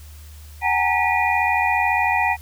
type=tone cluster; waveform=sine; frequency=748 / 826 / 920 / 1947 / 2435 Hz; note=F#5 / G#5 / A#5 / B6 / D#7; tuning=+19 / -10 / -23 / -25 / -38 cents; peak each=-23 dBFS; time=0.61-2.37 s; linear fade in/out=50 ms; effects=added 75 Hz sine -38 dBFS peak until 2.41 s + white hiss -49 dBFS RMS until 2.41 s